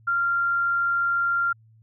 sine tone, 1387 Hz, F6, 12 cents flat, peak -20 dBFS, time 0.07-1.53 s, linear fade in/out 10 ms, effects added 111 Hz sine -52 dBFS peak until 1.82 s

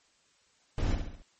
brown noise with echo, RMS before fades -28 dBFS, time 0.78-0.95 s, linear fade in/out 2 ms, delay 68 ms, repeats 4, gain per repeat -6 dB, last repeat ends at 1.222 s, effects white hiss -67 dBFS RMS until 1.39 s + MP3 32 kbps

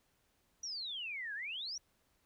sine exponential two-way sweep, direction down then up, 5910 to 1591 to 5910 Hz, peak -39 dBFS, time 0.63-1.78 s, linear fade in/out 5 ms, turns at 1.34 s, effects pink hiss -75 dBFS RMS until 2.25 s

